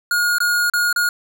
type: tone with dropouts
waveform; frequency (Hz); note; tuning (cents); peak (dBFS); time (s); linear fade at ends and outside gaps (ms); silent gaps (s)
square; 1434; F6; +45; -16; 0.11-1.09; 2; 0.384-0.403 / 0.699-0.736 / 0.928-0.961
effects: none